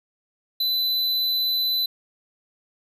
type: tone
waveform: square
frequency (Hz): 4008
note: B7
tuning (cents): +25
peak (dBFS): -21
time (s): 0.6-1.86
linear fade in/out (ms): 5
effects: none